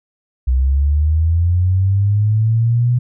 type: linear sweep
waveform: sine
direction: up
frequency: 62.1 to 123.9 Hz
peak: -11 dBFS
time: 0.47-2.99 s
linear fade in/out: 10 ms
effects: none